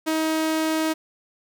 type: tone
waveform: sawtooth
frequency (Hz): 316.8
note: D#4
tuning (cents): +31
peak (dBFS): -17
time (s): 0.06-0.94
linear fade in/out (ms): 20
effects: none